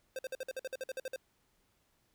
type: tone bursts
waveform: square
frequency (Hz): 523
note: C5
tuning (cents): -1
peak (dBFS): -37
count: 13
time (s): 0.16-1.161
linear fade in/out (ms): 2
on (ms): 29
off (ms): 52
effects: pink hiss -74 dBFS RMS until 2.14 s